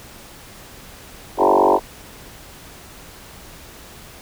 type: tone with frequency modulation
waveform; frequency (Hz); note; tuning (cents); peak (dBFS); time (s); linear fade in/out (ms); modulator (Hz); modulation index
sine; 656; E5; -9; -11; 1.37-1.8; 50; 48; 6.9
effects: pink hiss -41 dBFS RMS until 4.21 s